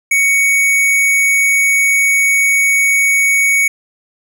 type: tone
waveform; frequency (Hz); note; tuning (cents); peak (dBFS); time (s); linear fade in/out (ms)
square; 2233; C#7; +12; -10; 0.11-3.68; 5
effects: none